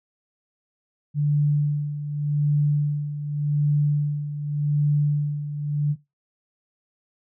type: tone with tremolo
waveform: sine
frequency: 146.83 Hz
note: D3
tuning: in tune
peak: -16 dBFS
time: 1.14-5.96 s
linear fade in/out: 50 ms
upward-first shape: sine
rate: 0.86 Hz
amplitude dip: 70%
effects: noise-tail reverb RT60 0.2 s tail -17 dB re dry